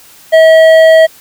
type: tone with hard clipping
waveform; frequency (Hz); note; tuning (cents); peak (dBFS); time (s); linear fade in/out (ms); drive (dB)
sine; 643; E5; -43; -3; 0.32-1.07; 20; 9
effects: white hiss -39 dBFS RMS until 1.2 s